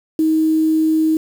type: tone with quantisation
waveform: sine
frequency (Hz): 316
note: D#4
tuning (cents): +27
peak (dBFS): -12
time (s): 0.19-1.17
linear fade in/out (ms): 2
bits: 6
effects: none